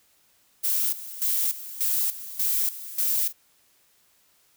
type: noise with tremolo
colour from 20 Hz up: violet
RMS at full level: -24 dBFS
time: 0.63-3.33 s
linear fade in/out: 20 ms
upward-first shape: square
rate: 1.7 Hz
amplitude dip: 80%
effects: white hiss -63 dBFS RMS until 4.56 s